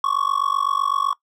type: tone with amplitude modulation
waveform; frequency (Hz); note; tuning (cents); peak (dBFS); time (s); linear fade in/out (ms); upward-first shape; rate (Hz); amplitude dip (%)
triangle; 1116; C#6; +11; -12; 0.04-1.13; 2; sine; 47.9; 100
effects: noise-tail reverb RT60 0.1 s tail -20 dB re dry